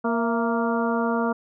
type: harmonic tone with a mistuned harmonic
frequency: 233.1 Hz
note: A#3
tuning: in tune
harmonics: 1 / 2 / 3 / 4 / 5 / 6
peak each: -24 / -27 / -29 / -30 / -31 / -32 dBFS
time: 0.04-1.33 s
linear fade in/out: 10 ms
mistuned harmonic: 3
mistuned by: -61 cents
effects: none